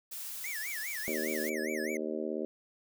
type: noise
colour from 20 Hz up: blue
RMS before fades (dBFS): -41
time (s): 0.11-1.5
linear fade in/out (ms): 10
type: tone with vibrato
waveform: square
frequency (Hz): 1975.5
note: B6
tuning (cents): 0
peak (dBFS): -38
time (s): 0.44-1.97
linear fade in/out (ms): 2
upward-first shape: sine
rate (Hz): 4.9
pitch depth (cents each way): 280
type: harmonic tone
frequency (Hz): 77.6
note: D#2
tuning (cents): -4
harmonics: 3 / 4 / 5 / 6 / 7 / 8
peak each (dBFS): -39 / -39 / -37 / -43 / -40 / -43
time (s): 1.08-2.45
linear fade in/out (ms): 0
effects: none